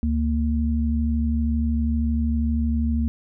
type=tone pair together; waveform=sine; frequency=72.6 / 230.5 Hz; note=D2 / A#3; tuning=-19 / -19 cents; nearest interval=octave + minor sixth; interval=2000 cents; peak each=-21 / -23 dBFS; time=0.03-3.08 s; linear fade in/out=0 ms; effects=none